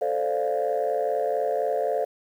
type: chord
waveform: sine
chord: D minor seventh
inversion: second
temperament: equal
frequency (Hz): 440 / 523.3 / 587.3 / 698.5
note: A4 / C5 / D5 / F5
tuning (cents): 0 / 0 / 0 / 0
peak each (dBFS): -27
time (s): 0.01-2.05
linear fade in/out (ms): 10
effects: tanh soft clip ceiling -16 dBFS + 9-bit